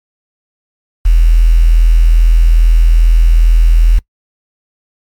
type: tone with quantisation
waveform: sine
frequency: 41.2 Hz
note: E1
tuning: in tune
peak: -3 dBFS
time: 1.05-3.99 s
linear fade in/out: 10 ms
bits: 5
effects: noise-tail reverb RT60 0.1 s tail -23 dB re dry + MP3 96 kbps